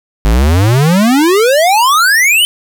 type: exponential sweep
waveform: square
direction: up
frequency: 49.85 to 3100 Hz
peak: -7 dBFS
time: 0.25-2.45 s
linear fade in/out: 0 ms
effects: none